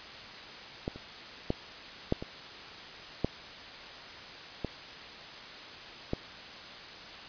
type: clicks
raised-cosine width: 2 ms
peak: -18 / -30 / -14 / -12 / -24 / -13 / -18 / -16 dBFS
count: 8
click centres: 0.879 / 0.96 / 1.504 / 2.124 / 2.225 / 3.246 / 4.647 / 6.134 s
effects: white hiss -45 dBFS RMS until 7.28 s + resampled to 11025 Hz